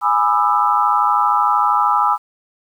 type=chord; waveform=sine; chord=E dominant seventh; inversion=first; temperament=equal with one note detuned; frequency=830.6 / 987.8 / 1205.6 / 1318.5 Hz; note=G#5 / B5 / D6 / E6; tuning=0 / 0 / +45 / 0 cents; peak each=-18 dBFS; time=0.01-2.18 s; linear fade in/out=50 ms; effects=8-bit